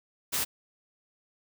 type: noise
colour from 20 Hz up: white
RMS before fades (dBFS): -29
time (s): 0.32-0.45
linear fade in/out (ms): 20
effects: none